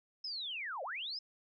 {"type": "linear two-way sweep", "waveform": "sine", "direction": "down then up", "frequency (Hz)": [5274, 493.9, 5274], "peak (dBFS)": -38, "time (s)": [0.24, 1.19], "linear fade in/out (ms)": 5, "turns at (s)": 0.83, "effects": []}